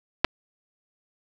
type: clicks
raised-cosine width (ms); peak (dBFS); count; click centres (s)
0.3; -3; 2; 0.245 / 0.248
effects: none